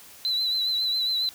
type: tone with vibrato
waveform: sine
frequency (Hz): 4000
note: B7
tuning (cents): +21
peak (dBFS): -21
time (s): 0.25-1.29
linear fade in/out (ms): 0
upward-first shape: triangle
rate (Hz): 7.3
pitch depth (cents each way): 52
effects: tanh soft clip ceiling -20 dBFS + white hiss -48 dBFS RMS until 1.34 s